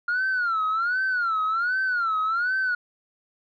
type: tone with vibrato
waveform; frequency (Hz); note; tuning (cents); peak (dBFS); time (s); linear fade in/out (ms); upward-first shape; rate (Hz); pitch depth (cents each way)
sine; 1400; F6; +4; -20; 0.08-2.75; 5; sine; 1.3; 170
effects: tanh soft clip ceiling -19 dBFS